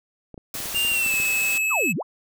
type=clicks; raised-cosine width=2 ms; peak=-26 dBFS; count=12; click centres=0.343 / 0.378 / 0.553 / 0.603 / 0.657 / 0.745 / 0.776 / 0.849 / 0.917 / 1.063 / 1.14 / 1.201 s
type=noise; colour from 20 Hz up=white; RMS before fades=-31 dBFS; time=0.54-1.58 s; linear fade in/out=2 ms
type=tone with pitch glide; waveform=square; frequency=2794 to 2592 Hz; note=F7 to E7; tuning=0 to -30 cents; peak=-21 dBFS; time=0.74-1.93 s; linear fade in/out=20 ms; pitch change=-130 cents; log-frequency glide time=0.89-1.16 s
type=exponential two-way sweep; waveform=sine; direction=down then up; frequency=1413 to 143.3 to 1224 Hz; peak=-24 dBFS; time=1.7-2.03 s; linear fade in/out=20 ms; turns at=1.95 s
effects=none